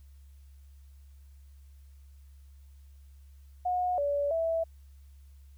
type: tone with pitch steps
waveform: sine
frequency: 724 / 573 / 657 Hz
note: F#5 / D5 / E5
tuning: -38 / -43 / -6 cents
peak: -26 dBFS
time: 3.65-4.64 s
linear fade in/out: 10 ms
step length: 330 ms
effects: added 69 Hz sine -50 dBFS peak until 5.57 s + white hiss -71 dBFS RMS until 5.57 s